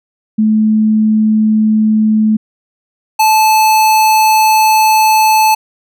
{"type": "tone pair in turn", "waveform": ["sine", "square"], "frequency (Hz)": [216.5, 870], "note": ["A3", "A5"], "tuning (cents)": [-28, -20], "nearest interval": "2 octaves", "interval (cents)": 2408, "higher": "second", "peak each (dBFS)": -7, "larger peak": "neither", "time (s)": [[0.38, 2.37], [3.19, 5.55]], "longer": "second", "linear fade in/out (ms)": 10, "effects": []}